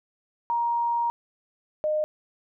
sine tone pair in turn, 941 / 612 Hz, A#5 / D#5, +16 / -29 cents, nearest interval perfect fifth, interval 745 cents, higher first, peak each -22 dBFS, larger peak neither, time 0.5-1.1 / 1.84-2.04 s, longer first, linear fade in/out 0 ms, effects none

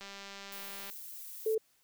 click train, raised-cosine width 0.2 ms, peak -29 dBFS, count 177, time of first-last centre 0.01-0.899 s, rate 198 Hz
violet noise, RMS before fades -46 dBFS, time 0.52-1.55 s, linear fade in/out 5 ms
sine tone, 440 Hz, A4, in tune, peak -27 dBFS, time 1.46-1.58 s, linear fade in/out 5 ms
effects white hiss -70 dBFS RMS until 1.83 s

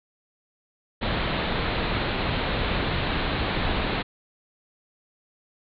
pink low-pass noise, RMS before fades -26 dBFS, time 1.01-4.03 s, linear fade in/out 20 ms, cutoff 4200 Hz, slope 96 dB/octave, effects none

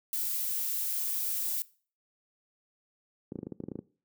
violet noise, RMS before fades -32 dBFS, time 0.13-1.62 s, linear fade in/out 0 ms
clicks, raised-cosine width 3 ms, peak -21 dBFS, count 12, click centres 3.321 / 3.357 / 3.389 / 3.431 / 3.469 / 3.522 / 3.603 / 3.638 / 3.685 / 3.717 / 3.756 / 3.79 s
effects noise-tail reverb RT60 0.4 s tail -20 dB re dry + high-pass 200 Hz 12 dB/octave

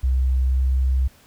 sine tone with pitch glide, 64.5 to 65.1 Hz, C2 to C2, -24 to -8 cents, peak -16 dBFS, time 0.03-1.08 s, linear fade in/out 10 ms, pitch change +16 cents, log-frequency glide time 0.43-0.61 s, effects pink hiss -53 dBFS RMS until 1.26 s

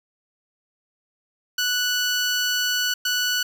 15% pulse tone bursts at uneven times, 1480 Hz, F#6, in tune, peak -14 dBFS, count 2, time 1.58-2.94 / 3.05-3.43 s, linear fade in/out 5 ms, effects none

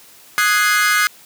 40% pulse chord, Ab dominant seventh, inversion second, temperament equal, 1244.5 / 1480 / 1661.2 / 2093 Hz, Eb6 / Gb6 / Ab6 / C7, 0 / 0 / 0 / 0 cents, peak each -18 dBFS, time 0.38-1.07 s, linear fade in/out 0 ms, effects white hiss -45 dBFS RMS until 1.25 s + high-pass 100 Hz 12 dB/octave

